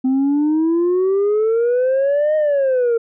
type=exponential two-way sweep; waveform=sine; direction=up then down; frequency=256.6 to 622.3 to 455.2 Hz; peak=-11 dBFS; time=0.04-2.98 s; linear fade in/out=10 ms; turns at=2.36 s; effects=tanh soft clip ceiling -12 dBFS